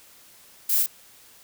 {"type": "noise with echo", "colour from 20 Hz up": "violet", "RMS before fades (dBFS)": -23, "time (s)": [0.69, 0.83], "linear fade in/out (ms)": 5, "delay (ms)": 33, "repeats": 1, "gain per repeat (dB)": -2, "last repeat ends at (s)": 0.863, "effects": ["white hiss -52 dBFS RMS until 1.43 s"]}